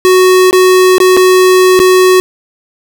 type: tone with dropouts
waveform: square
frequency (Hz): 370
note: F#4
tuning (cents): 0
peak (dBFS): -4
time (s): 0.05-2.2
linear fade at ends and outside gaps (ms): 0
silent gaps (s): 0.51-0.529 / 0.982-1.002 / 1.167-1.172 / 1.792-1.8
effects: none